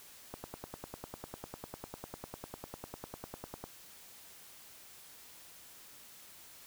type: click train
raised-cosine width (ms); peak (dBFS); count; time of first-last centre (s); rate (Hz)
1; -27; 34; 0.34-3.64; 10
effects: white hiss -55 dBFS RMS until 6.66 s